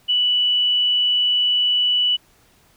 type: tone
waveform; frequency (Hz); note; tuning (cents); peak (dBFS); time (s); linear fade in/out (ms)
sine; 2960; F#7; 0; -15; 0.08-2.17; 20
effects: pink hiss -56 dBFS RMS until 2.76 s